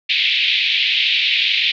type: band-pass noise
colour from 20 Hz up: white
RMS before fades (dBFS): -17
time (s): 0.09-1.72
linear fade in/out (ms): 10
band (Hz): 2200 to 3800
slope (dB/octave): 48
effects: none